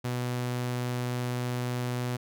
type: tone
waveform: sawtooth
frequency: 123.47 Hz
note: B2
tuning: in tune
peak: -25 dBFS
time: 0.04-2.17 s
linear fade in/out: 10 ms
effects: none